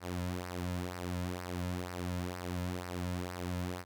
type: tone with flanger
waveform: sawtooth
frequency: 89.5 Hz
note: F2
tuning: 43 cents sharp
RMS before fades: -38 dBFS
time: 0-3.85 s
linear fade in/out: 50 ms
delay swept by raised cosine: 0.28 to 2.68 ms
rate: 2.1 Hz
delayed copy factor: -0.65
effects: none